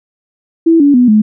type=tone with pitch steps; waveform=sine; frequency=329.6 / 285.3 / 246.9 / 213.7 Hz; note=E4 / C#4 / B3 / G#3; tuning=0 / +50 / 0 / +50 cents; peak=-4 dBFS; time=0.66-1.22 s; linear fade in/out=10 ms; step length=140 ms; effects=none